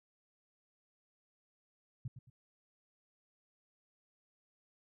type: tone with echo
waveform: sine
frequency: 125 Hz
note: B2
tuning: 21 cents sharp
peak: -37 dBFS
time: 2.05-2.08 s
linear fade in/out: 5 ms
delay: 110 ms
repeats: 2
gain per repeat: -10 dB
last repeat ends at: 2.3 s
effects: none